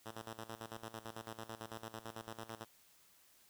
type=tone with tremolo; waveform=5% pulse; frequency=112.1 Hz; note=A2; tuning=33 cents sharp; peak=-33 dBFS; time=0.05-2.65 s; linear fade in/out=20 ms; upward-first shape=square; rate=9 Hz; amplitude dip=80%; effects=white hiss -67 dBFS RMS until 3.49 s